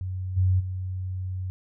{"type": "tone with level steps", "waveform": "sine", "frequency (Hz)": 92.8, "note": "F#2", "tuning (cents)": 6, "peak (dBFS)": [-28, -18, -28], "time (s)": [0.01, 1.5], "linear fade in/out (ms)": 0, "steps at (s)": [0.36, 0.59], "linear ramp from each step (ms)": 20, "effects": []}